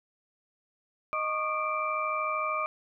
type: tone cluster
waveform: sine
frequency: 622 / 1106 / 1219 / 2345 Hz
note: D#5 / C#6 / D#6 / D7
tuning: -1 / -4 / -36 / -3 cents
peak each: -35 / -35 / -30 / -35 dBFS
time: 1.13-2.66 s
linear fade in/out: 0 ms
effects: none